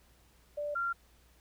sine tone pair in turn, 587.3 / 1381.6 Hz, D5 / F6, 0 / -19 cents, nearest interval octave + minor third, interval 1481 cents, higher second, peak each -33 / -30 dBFS, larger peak second, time 0.57-0.75 / 0.75-0.93 s, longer neither, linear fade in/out 10 ms, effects added 60 Hz sine -64 dBFS peak until 1.4 s + pink hiss -66 dBFS RMS until 1.4 s

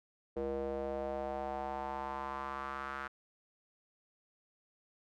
square tone with band-pass filter sweep, 68.1 Hz, C#2, 30 cents flat, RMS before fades -39 dBFS, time 0.36-3.08 s, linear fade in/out 10 ms, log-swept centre 460 to 1400 Hz, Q 3.5, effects none

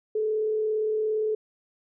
sine tone with frequency modulation, 432.1 Hz, A4, 31 cents flat, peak -23 dBFS, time 0.15-1.35 s, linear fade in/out 5 ms, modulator 37.4 Hz, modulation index 0.23, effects none

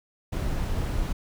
brown noise, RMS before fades -27 dBFS, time 0.32-1.13 s, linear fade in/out 10 ms, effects none

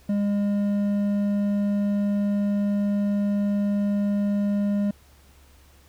triangle tone with hard clipping, 203.2 Hz, G#3, 38 cents flat, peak -22 dBFS, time 0.09-4.91 s, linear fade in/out 5 ms, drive 9 dB, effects added 70 Hz sine -53 dBFS peak until 5.88 s + pink hiss -57 dBFS RMS until 5.88 s

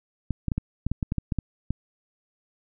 clicks, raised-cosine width 5 ms, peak -13 dBFS, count 12, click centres 0.307 / 0.483 / 0.518 / 0.58 / 0.866 / 0.916 / 1.028 / 1.121 / 1.183 / 1.322 / 1.387 / 1.706 s, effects none

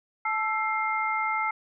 sine tone cluster, 871 / 1327 / 2112 Hz, A5 / E6 / C7, -18 / +11 / +16 cents, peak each -29 dBFS, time 0.25-1.51 s, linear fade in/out 5 ms, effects none

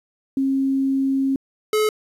sine / square tone pair in turn, 270 / 428.6 Hz, C#4 / A4, -45 / -45 cents, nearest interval minor sixth, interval 800 cents, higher second, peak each -17 dBFS, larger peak neither, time 0.37-1.36 / 1.73-1.89 s, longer first, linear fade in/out 2 ms, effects resampled to 32000 Hz + 9-bit

